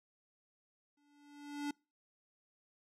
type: tone with exponential growth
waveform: square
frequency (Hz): 289.6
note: D4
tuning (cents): -24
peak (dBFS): -35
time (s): 0.97-1.71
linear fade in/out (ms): 5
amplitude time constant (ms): 160
effects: noise-tail reverb RT60 0.3 s tail -26 dB re dry + low-pass 9000 Hz 12 dB/octave